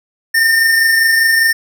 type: tone pair together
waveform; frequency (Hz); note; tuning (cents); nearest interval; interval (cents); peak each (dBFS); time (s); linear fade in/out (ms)
square; 1788 / 1813; A6 / A#6; +27 / -49; unison; 24; -22 / -10; 0.34-1.53; 10
effects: none